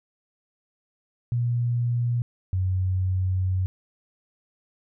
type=tone pair in turn; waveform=sine; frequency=120 / 93.01 Hz; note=B2 / F#2; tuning=-49 / +10 cents; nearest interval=major third; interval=441 cents; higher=first; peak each=-21 dBFS; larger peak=neither; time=1.32-2.22 / 2.53-3.66 s; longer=second; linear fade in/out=0 ms; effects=none